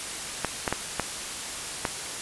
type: clicks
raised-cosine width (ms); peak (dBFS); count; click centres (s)
0.5; -9; 5; 0.447 / 0.678 / 0.726 / 0.997 / 1.852
effects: white hiss -34 dBFS RMS until 2.21 s + resampled to 24000 Hz